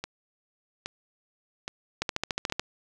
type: two click trains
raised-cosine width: 0.2 ms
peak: -10 / -16 dBFS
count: 9 / 4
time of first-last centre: 2.02-2.596 / 0.04-2.499 s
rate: 13.9 / 1.22 Hz
effects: none